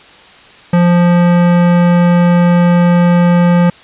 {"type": "tone with hard clipping", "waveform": "sine", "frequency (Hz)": 174.7, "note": "F3", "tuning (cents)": 1, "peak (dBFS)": -8, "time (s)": [0.73, 3.7], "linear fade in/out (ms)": 5, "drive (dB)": 18, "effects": ["white hiss -39 dBFS RMS until 3.83 s", "resampled to 8000 Hz"]}